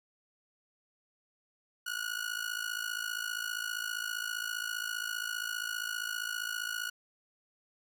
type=tone with amplitude modulation; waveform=sawtooth; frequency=1457 Hz; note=F#6; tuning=27 cents flat; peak=-27 dBFS; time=1.86-6.9 s; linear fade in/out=10 ms; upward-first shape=sine; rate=55.1 Hz; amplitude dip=85%; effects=none